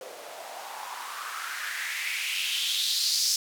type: noise with band-pass filter sweep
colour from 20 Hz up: blue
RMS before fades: -31 dBFS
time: 0.01-3.36 s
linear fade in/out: 2 ms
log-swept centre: 500 to 5400 Hz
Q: 4
effects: none